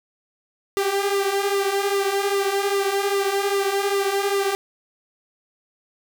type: tone with flanger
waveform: sawtooth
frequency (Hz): 396.8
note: G4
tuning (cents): +21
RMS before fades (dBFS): -22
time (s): 0.77-4.55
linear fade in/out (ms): 0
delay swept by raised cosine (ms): 1.2 to 5.9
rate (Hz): 2.5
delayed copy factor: -0.6
effects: none